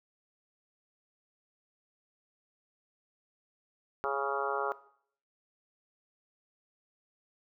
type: harmonic tone with a mistuned harmonic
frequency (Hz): 138.59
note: C#3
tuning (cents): 0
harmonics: 3 / 4 / 5 / 6 / 7 / 8 / 9 / 10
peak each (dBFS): -36 / -38 / -40 / -37 / -40 / -38 / -38 / -38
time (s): 4.04-4.72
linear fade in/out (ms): 0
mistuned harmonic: 8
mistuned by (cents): +17
effects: noise-tail reverb RT60 0.6 s tail -18 dB re dry